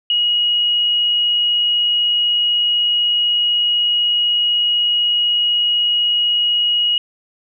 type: tone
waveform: sine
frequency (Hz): 2896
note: F#7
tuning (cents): -38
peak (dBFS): -13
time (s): 0.1-6.98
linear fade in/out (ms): 2
effects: none